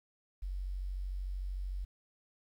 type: tone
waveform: sine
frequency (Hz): 46.67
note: F#1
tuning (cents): +16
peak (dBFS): -35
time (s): 0.42-1.85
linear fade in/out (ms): 10
effects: 11-bit